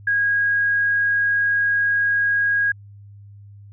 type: tone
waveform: sine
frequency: 1641 Hz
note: G#6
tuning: 21 cents flat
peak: -16 dBFS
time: 0.07-2.72 s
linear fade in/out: 5 ms
effects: added 101 Hz sine -40 dBFS peak until 3.72 s